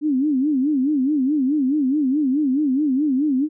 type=tone with vibrato; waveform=sine; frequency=280 Hz; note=C#4; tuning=18 cents sharp; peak=-16 dBFS; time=0.01-3.49 s; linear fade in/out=50 ms; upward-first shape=sine; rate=4.7 Hz; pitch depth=170 cents each way; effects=none